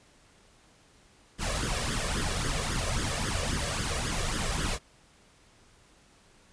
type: noise with flanger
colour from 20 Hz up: pink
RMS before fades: -30 dBFS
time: 1.38-4.79 s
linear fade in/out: 50 ms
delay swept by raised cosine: 0.59 to 1.79 ms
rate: 3.7 Hz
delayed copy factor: +0.7
effects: pink hiss -60 dBFS RMS until 6.52 s + resampled to 22050 Hz